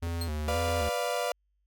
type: tone with vibrato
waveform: square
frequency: 80 Hz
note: D#2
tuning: 49 cents sharp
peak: -31 dBFS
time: 0.02-0.89 s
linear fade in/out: 10 ms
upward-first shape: square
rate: 1.9 Hz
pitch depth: 93 cents each way
type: click train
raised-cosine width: 2 ms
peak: -30 dBFS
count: 5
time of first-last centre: 0.07-0.89 s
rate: 4.88 Hz
type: tone with exponential decay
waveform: sawtooth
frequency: 4211 Hz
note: C8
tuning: 10 cents sharp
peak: -29 dBFS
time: 0.21-0.32 s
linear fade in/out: 5 ms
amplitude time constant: 23 ms
type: chord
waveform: 35% pulse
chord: B diminished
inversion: none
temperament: equal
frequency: 493.9 / 587.3 / 698.5 Hz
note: B4 / D5 / F5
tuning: 0 / 0 / 0 cents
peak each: -31 dBFS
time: 0.48-1.32 s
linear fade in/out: 2 ms
effects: added 50 Hz sine -70 dBFS peak until 1.66 s